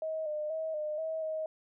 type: tone with pitch steps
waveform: sine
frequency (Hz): 634 / 605 / 638 / 607 / 640 / 630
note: D#5 / D#5 / D#5 / D#5 / D#5 / D#5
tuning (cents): +32 / -49 / +43 / -43 / +49 / +21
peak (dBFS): -32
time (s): 0.02-1.46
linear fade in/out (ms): 2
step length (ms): 240
effects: none